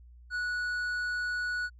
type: tone with tanh clipping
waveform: sine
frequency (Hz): 1469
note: F#6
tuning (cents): -13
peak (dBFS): -31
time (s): 0.3-1.7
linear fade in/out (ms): 50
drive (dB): 7
effects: added 60 Hz sine -50 dBFS peak until 1.79 s